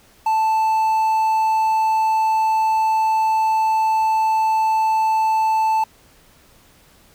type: tone with quantisation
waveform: triangle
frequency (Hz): 880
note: A5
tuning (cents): 0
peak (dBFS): -13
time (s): 0.26-5.84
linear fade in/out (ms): 5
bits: 7
effects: pink hiss -52 dBFS RMS until 7.14 s